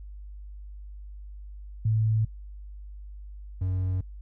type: tone pair in turn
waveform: sine / triangle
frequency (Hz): 110 / 92.9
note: A2 / F#2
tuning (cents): 0 / +7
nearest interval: minor third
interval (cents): 293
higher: first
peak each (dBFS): -21 / -23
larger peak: first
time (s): 1.85-2.25 / 3.61-4.01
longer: neither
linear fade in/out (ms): 5
effects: noise-tail reverb RT60 0.1 s tail -23 dB re dry + added 50 Hz sine -39 dBFS peak until 4.21 s